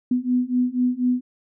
sine beating tone pair, 246.9 / 251 Hz, B3 / B3, 0 / +28 cents, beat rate 4.1 Hz, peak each -22 / -21 dBFS, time 0.11-1.21 s, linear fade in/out 5 ms, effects none

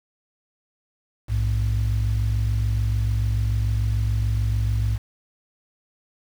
sine tone pair together, 59.94 / 106.8 Hz, A#1 / G#2, +49 / +49 cents, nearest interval minor seventh, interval 1000 cents, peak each -21 / -20 dBFS, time 1.28-4.99 s, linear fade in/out 50 ms, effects tanh soft clip ceiling -15 dBFS + 7-bit

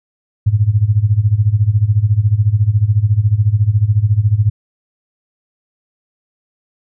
sine tone with tremolo, 105.3 Hz, G#2, 24 cents sharp, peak -6 dBFS, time 0.46-4.5 s, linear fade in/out 10 ms, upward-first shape sine, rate 14 Hz, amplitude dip 85%, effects none

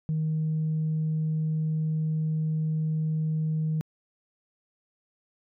sine tone, 156.8 Hz, D#3, 14 cents sharp, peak -23 dBFS, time 0.09-3.81 s, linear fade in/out 0 ms, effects tanh soft clip ceiling -21 dBFS

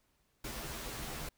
pink noise with comb filter, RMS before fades -42 dBFS, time 0.44-1.29 s, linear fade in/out 5 ms, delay 11 ms, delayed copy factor -0.9, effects pink hiss -75 dBFS RMS until 1.37 s

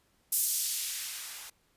violet noise with band-pass filter sweep, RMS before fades -33 dBFS, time 0.32-1.5 s, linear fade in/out 5 ms, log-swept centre 10000 to 760 Hz, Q 0.73, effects pink hiss -70 dBFS RMS until 1.76 s + resampled to 32000 Hz

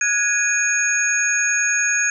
sine tone cluster, 1460 / 1662 / 2467 / 6590 Hz, F#6 / G#6 / D#7 / G#8, -24 / +1 / -15 / -14 cents, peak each -26 / -21 / -23 / -20 dBFS, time 0.01-2.1 s, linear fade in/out 2 ms, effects none

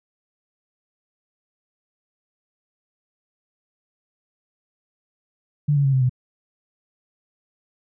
sine tone with pitch steps, 146.83 / 141.42 / 136.21 / 131.19 / 126.35 Hz, D3 / C#3 / C#3 / C3 / B2, 0 / +35 / -30 / +5 / +40 cents, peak -15 dBFS, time 5.68-6.095 s, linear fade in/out 10 ms, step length 83 ms, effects none

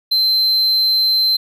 triangle tone, 4100 Hz, C8, 36 cents flat, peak -11 dBFS, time 0.11-1.37 s, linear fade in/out 10 ms, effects none

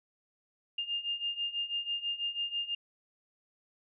sine beating tone pair, 2811 / 2817.1 Hz, F7 / F7, +11 / +14 cents, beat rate 6.1 Hz, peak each -37 / -34 dBFS, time 0.78-2.75 s, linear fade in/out 5 ms, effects none

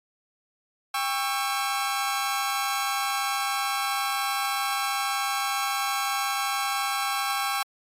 sawtooth chord, C# diminished, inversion second, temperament just, 798.3 / 1108.7 / 1330.5 Hz, G5 / C#6 / E6, +31 / 0 / +16 cents, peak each -25 / -26 / -28 dBFS, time 0.94-7.63 s, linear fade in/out 5 ms, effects AAC 48 kbps

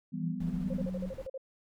sine chord, E minor, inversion none, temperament just, 164.81 / 197.78 / 247.2 Hz, E3 / G3 / B3, 0 / +16 / +2 cents, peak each -38 dBFS, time 0.12-0.87 s, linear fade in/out 20 ms
sine tone with pitch glide, 168.8 to 186.22 Hz, E3 to F#3, +41 to +11 cents, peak -34 dBFS, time 0.2-1.12 s, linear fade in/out 50 ms, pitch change +170 cents, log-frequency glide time 0.41-0.66 s
brown noise with tremolo, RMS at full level -44 dBFS, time 0.4-1.27 s, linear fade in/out 5 ms, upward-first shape sine, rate 15 Hz, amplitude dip 25%
sine tone bursts, 530 Hz, C5, 22 cents sharp, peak -36 dBFS, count 9, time 0.7-1.378 s, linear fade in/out 5 ms, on 38 ms, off 42 ms
effects none

